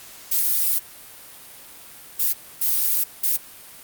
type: noise bursts at uneven times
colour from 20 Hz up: violet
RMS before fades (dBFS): -20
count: 4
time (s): 0.31-0.79 / 2.19-2.33 / 2.61-3.04 / 3.23-3.37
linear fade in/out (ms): 10
effects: white hiss -43 dBFS RMS until 3.83 s + Opus 48 kbps